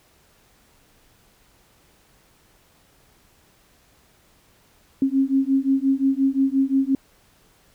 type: beating tone pair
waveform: sine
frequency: 267.1 / 272.8 Hz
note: C4 / C#4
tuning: +36 / -28 cents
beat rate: 5.7 Hz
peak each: -20 dBFS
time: 5.02-6.95 s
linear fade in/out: 2 ms
effects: pink hiss -58 dBFS RMS until 7.74 s